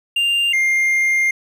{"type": "tone pair in turn", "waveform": "triangle", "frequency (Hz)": [2794, 2112], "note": ["F7", "C7"], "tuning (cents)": [0, 16], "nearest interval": "perfect fourth", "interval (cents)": 484, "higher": "first", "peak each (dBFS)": [-13, -12], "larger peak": "second", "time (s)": [[0.16, 0.53], [0.53, 1.31]], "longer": "second", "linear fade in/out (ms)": 5, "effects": []}